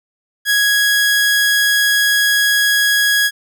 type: tone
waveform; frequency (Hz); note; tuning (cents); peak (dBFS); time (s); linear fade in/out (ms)
sawtooth; 1661.2; G#6; 0; -8; 0.45-3.31; 50
effects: none